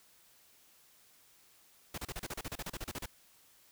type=noise bursts; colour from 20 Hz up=pink; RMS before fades=-40 dBFS; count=16; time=1.94-3.059 s; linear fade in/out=5 ms; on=39 ms; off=33 ms; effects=white hiss -64 dBFS RMS until 3.71 s